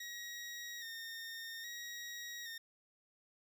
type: tone with vibrato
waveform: 20% pulse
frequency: 1864.7 Hz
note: A#6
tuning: in tune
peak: -39 dBFS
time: 0-2.58 s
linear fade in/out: 5 ms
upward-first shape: square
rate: 0.61 Hz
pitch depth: 32 cents each way
effects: none